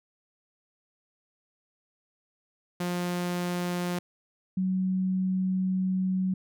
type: tone pair in turn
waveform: sawtooth / sine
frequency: 176.9 / 186.9 Hz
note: F3 / F#3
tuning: +23 / +18 cents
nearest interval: minor second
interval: 95 cents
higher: second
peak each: -24 dBFS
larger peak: neither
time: 2.8-3.99 / 4.57-6.34 s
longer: second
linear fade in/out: 5 ms
effects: none